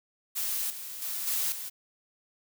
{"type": "noise with level steps", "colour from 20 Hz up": "blue", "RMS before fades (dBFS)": [-31, -40, -34, -29, -38], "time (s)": [0.35, 1.7], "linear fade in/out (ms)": 20, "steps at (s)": [0.7, 1.02, 1.27, 1.52], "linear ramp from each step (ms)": 2, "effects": []}